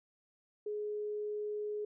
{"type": "tone", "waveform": "sine", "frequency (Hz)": 419.5, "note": "G#4", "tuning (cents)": 17, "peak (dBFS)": -35, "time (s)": [0.66, 1.85], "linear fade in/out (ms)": 5, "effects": []}